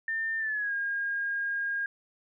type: tone with pitch glide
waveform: sine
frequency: 1800 to 1622.3 Hz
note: A6 to G#6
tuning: +39 to -41 cents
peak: -28 dBFS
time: 0.08-1.86 s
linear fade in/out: 2 ms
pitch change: -180 cents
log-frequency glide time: 0.38-0.73 s
effects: none